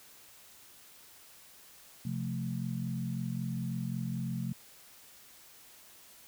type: chord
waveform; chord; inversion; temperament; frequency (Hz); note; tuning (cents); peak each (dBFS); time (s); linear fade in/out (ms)
sine; F major; second; equal; 130.81 / 174.61 / 220; C3 / F3 / A3; 0 / 0 / 0; -36 / -37 / -38; 2.05-4.53; 5
effects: white hiss -56 dBFS RMS until 6.27 s